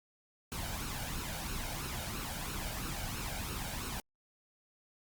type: noise with flanger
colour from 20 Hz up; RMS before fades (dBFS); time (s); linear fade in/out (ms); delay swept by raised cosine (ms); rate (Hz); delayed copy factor
pink; -39; 0.52-4; 0; 0.73 to 1.35; 3; +0.6
effects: Opus 48 kbps